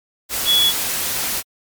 sine tone in noise, 3381 Hz, G#7, 30 cents sharp, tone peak -12 dBFS, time 0.45-0.73 s, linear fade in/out 50 ms, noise white, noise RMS -22 dBFS, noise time 0.29-1.43 s, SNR +7 dB, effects MP3 96 kbps

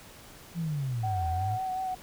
sine linear two-way sweep, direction down then up, 174.61 to 79.5 to 113.1 Hz, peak -28 dBFS, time 0.54-1.59 s, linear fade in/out 50 ms, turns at 1.28 s
sine tone with vibrato, 750 Hz, F#5, 23 cents sharp, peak -29 dBFS, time 1.03-1.95 s, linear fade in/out 10 ms, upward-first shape sine, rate 5.4 Hz, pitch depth 21 cents each way
effects tanh soft clip ceiling -19 dBFS + pink hiss -50 dBFS RMS until 2.02 s

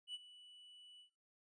triangle tone with ADSR envelope, 2960 Hz, F#7, in tune, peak -40 dBFS, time 0.07-1.1 s, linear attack 73 ms, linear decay 34 ms, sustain -16 dB, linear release 100 ms, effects noise-tail reverb RT60 0.3 s tail -21 dB re dry + resampled to 22050 Hz

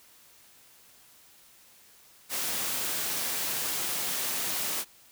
white high-pass noise, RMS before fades -31 dBFS, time 2.29-4.85 s, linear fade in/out 50 ms, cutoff 120 Hz, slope 12 dB/octave, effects white hiss -57 dBFS RMS until 5.11 s

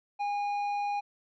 sine tone with tanh clipping, 817 Hz, G#5, 29 cents flat, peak -30 dBFS, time 0.19-1.01 s, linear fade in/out 20 ms, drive 8 dB, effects none

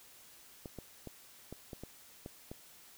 clicks, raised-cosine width 2 ms, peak -30 dBFS, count 8, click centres 0.658 / 0.787 / 1.073 / 1.526 / 1.732 / 1.836 / 2.261 / 2.515 s, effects white hiss -58 dBFS RMS until 2.97 s

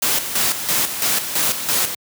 white noise with tremolo, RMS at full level -18 dBFS, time 0.02-1.95 s, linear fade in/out 5 ms, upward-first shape square, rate 3 Hz, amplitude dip 60%, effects high-pass 100 Hz 12 dB/octave

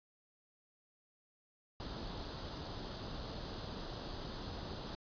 pink noise with comb filter, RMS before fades -44 dBFS, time 1.8-4.95 s, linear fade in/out 0 ms, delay 0.22 ms, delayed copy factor +0.65, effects resampled to 11025 Hz

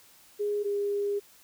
sine tone pair in turn, 413.2 / 406.1 Hz, G#4 / G#4, -9 / -39 cents, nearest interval unison, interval 30 cents, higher first, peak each -26 dBFS, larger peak neither, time 0.39-0.64 / 0.64-1.2 s, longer second, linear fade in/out 20 ms, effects white hiss -57 dBFS RMS until 1.43 s

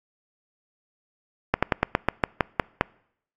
slowing click train, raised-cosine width 0.5 ms, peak -3 dBFS, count 10, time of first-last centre 1.54-2.811 s, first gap 86 ms, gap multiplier 1.12, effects noise-tail reverb RT60 0.7 s tail -25 dB re dry + AAC 48 kbps

